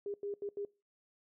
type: tone bursts at uneven times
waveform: sine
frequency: 405.4 Hz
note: G#4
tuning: 42 cents flat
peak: -36 dBFS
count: 4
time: 0.06-0.14 / 0.23-0.34 / 0.42-0.49 / 0.57-0.65 s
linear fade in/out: 2 ms
effects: noise-tail reverb RT60 0.3 s tail -23 dB re dry